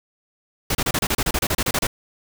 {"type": "noise bursts", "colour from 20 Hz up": "pink", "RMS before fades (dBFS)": -21, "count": 15, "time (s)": [0.7, 1.87], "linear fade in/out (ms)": 5, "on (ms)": 50, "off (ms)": 30, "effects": []}